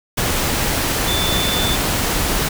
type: tone in noise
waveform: sine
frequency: 3520 Hz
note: A7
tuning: in tune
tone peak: -21 dBFS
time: 1.07-1.76 s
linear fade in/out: 10 ms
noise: pink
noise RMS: -19 dBFS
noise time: 0.17-2.49 s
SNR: -5 dB
effects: none